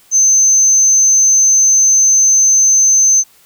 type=tone; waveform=sine; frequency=6200 Hz; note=G8; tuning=20 cents flat; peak=-5 dBFS; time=0.11-3.24 s; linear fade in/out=50 ms; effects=tanh soft clip ceiling -3 dBFS + white hiss -48 dBFS RMS until 3.45 s